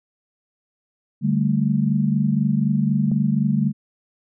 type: chord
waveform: sine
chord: D suspended fourth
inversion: none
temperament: equal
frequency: 146.83 / 196 / 220 Hz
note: D3 / G3 / A3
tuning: 0 / 0 / 0 cents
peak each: -21 dBFS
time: 1.21-3.73 s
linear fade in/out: 50 ms
type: click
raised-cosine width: 2 ms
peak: -23 dBFS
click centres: 3.116 s
effects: none